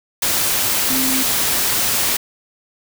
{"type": "tone in noise", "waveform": "sine", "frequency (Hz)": 261.6, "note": "C4", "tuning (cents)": 0, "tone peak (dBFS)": -21, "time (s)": [0.9, 1.23], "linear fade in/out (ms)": 5, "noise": "white", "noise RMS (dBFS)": -18, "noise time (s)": [0.22, 2.17], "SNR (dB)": -6, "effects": []}